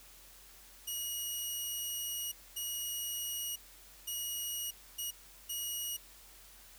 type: tone bursts at uneven times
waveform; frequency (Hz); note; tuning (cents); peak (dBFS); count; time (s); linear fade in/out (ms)
10% pulse; 2897; F#7; -37; -28; 5; 0.87-2.32 / 2.56-3.56 / 4.07-4.71 / 4.98-5.11 / 5.49-5.97; 10
effects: added 46 Hz sine -62 dBFS peak until 6.78 s + white hiss -57 dBFS RMS until 6.78 s